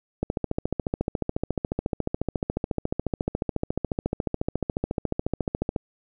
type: click train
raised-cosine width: 2 ms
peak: -11 dBFS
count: 79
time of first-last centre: 0.23-5.762 s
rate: 14.1 Hz
effects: none